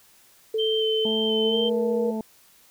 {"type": "tone with pitch glide", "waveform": "sine", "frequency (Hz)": [440, 474.3], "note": ["A4", "A#4"], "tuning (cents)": [0, 30], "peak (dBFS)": -22, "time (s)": [0.54, 2.11], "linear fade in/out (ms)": 5, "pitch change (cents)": 130, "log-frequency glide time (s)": [1.42, 1.67]}
{"type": "tone with vibrato", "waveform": "sine", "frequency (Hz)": 3100, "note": "G7", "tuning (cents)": -20, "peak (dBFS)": -25, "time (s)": [0.58, 1.7], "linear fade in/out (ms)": 20, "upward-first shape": "square", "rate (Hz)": 2.1, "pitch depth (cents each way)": 15}
{"type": "harmonic tone", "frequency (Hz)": 219.5, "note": "A3", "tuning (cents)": -4, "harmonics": [1, 2, 3, 4], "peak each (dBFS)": [-27, -33, -37, -39], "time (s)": [1.05, 2.21], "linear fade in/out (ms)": 2}
{"effects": ["white hiss -56 dBFS RMS until 2.7 s"]}